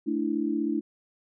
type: chord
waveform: sine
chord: A suspended fourth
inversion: none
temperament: equal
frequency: 220 / 293.7 / 329.6 Hz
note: A3 / D4 / E4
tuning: 0 / 0 / 0 cents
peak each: -31 / -28 / -29 dBFS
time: 0.06-0.81 s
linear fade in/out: 20 ms
effects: none